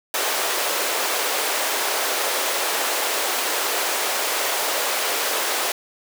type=high-pass noise; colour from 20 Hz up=pink; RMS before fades=-23 dBFS; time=0.14-5.72 s; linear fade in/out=2 ms; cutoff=430 Hz; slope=24 dB/octave; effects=none